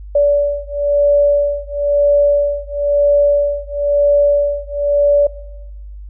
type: beating tone pair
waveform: sine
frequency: 576 / 577 Hz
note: D5 / D5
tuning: -34 / -31 cents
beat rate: 1 Hz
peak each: -14 dBFS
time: 0.15-5.27 s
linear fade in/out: 5 ms
effects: noise-tail reverb RT60 1.0 s tail -19 dB re dry + added 50 Hz sine -29 dBFS peak until 6.09 s